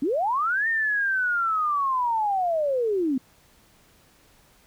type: linear two-way sweep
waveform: sine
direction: up then down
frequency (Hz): 246.9 to 1843 to 246.9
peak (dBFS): -21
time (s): 0.02-3.18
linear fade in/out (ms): 5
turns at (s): 0.68
effects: pink hiss -58 dBFS RMS until 4.66 s